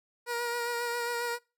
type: tone with vibrato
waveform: 15% pulse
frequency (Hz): 476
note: A#4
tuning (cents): +36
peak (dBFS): -24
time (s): 0.26-1.39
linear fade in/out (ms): 50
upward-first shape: sine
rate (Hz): 7.4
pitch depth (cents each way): 23
effects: noise-tail reverb RT60 0.3 s tail -25 dB re dry